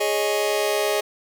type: chord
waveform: sawtooth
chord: Ab suspended fourth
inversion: none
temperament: just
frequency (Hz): 415.3 / 553.7 / 623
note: Ab4 / Db5 / Eb5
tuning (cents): 0 / -2 / +2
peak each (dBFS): -19 / -23 / -20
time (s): 0-1.01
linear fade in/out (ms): 10
effects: none